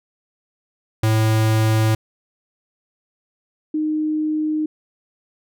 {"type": "tone pair in turn", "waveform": ["square", "sine"], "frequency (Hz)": [110, 308.1], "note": ["A2", "D#4"], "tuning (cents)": [0, -17], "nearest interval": "octave + tritone", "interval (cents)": 1783, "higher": "second", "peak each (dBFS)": [-15, -18], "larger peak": "first", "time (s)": [[1.03, 1.95], [3.74, 4.66]], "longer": "neither", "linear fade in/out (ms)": 5, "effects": []}